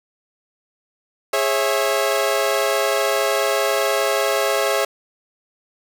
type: chord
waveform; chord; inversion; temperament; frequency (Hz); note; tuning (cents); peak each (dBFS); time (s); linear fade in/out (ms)
sawtooth; C# minor; second; equal with one note detuned; 415.3 / 545.5 / 659.3; G#4 / C#5 / E5; 0 / -28 / 0; -19 / -17 / -18; 1.33-4.85; 5
effects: none